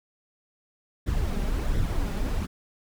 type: noise with flanger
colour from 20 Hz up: brown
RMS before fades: -26 dBFS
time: 1.06-2.47 s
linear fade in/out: 20 ms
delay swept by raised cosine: 0.53 to 5.03 ms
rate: 1.4 Hz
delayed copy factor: +0.55
effects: none